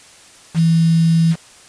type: tone with quantisation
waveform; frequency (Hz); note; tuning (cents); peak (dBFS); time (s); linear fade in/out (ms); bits
sine; 164.81; E3; 0; -10; 0.54-1.36; 50; 5
effects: white hiss -44 dBFS RMS until 1.68 s + resampled to 22050 Hz